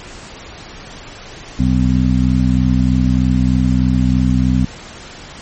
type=harmonic tone; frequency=63.2 Hz; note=B1; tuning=41 cents sharp; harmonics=1 / 2 / 3 / 4; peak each=-16 / -16 / -16 / -16 dBFS; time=1.59-4.65 s; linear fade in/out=5 ms; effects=pink hiss -34 dBFS RMS until 5.41 s + MP3 32 kbps